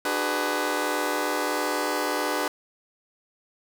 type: chord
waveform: 15% pulse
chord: G# half-diminished seventh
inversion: second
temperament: just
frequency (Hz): 299 / 373.8 / 415.3 / 498.4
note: D4 / F#4 / G#4 / B4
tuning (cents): +31 / +18 / 0 / +16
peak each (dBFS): -23 / -25 / -25 / -23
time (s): 0.05-2.48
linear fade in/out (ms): 2
effects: none